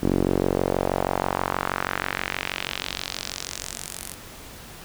sawtooth tone with band-pass filter sweep, 46.25 Hz, F#1, in tune, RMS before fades -27 dBFS, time 0.02-4.15 s, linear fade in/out 20 ms, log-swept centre 290 to 11000 Hz, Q 1.7, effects pink hiss -42 dBFS RMS until 4.84 s

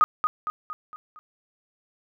sine tone with echo, 1244.5 Hz, D#6, in tune, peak -13 dBFS, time 0.01-0.04 s, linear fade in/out 0 ms, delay 230 ms, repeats 5, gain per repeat -6 dB, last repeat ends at 1.19 s, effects none

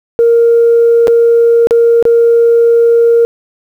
sine tone with dropouts, 466.2 Hz, A#4, in tune, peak -3 dBFS, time 0.19-3.25 s, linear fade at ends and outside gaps 0 ms, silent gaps 1.072-1.08 / 1.671-1.709 / 2.026-2.053 s, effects tanh soft clip ceiling 0 dBFS + 7-bit

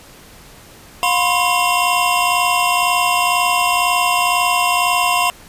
square tone cluster, 712 / 1001 / 1063 / 2754 Hz, F5 / B5 / C6 / F7, +33 / +23 / +27 / -25 cents, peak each -20 dBFS, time 1.03-5.3 s, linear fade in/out 0 ms, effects pink hiss -42 dBFS RMS until 5.48 s + resampled to 32000 Hz

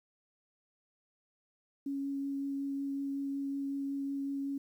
sine tone with vibrato, 277.2 Hz, C#4, in tune, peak -33 dBFS, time 1.86-4.58 s, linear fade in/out 5 ms, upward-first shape triangle, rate 5.4 Hz, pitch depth 10 cents each way, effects 11-bit

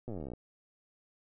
slowing click train, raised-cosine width 2 ms, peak -28 dBFS, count 22, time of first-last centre 0.08-0.336 s, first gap 8 ms, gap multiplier 1.04, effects none

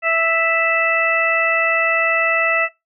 harmonic tone, 659.3 Hz, E5, in tune, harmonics 1 / 2 / 3 / 4, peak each -20 / -21 / -19 / -20 dBFS, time 0.02-2.69 s, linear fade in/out 50 ms, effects noise-tail reverb RT60 0.2 s tail -21 dB re dry

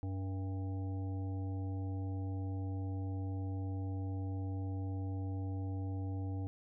harmonic tone with a mistuned harmonic, 95.6 Hz, G2, 43 cents flat, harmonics 1 / 3 / 5 / 7 / 8, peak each -36 / -44 / -53 / -57 / -55 dBFS, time 0.03-6.47 s, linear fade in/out 0 ms, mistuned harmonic 8, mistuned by +79 cents, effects none

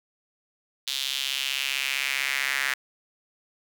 square tone with high-pass filter sweep, 67.8 Hz, C#2, 38 cents flat, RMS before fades -28 dBFS, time 0.87-2.74 s, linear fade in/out 5 ms, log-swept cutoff 3600 to 1800 Hz, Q 3.1, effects none

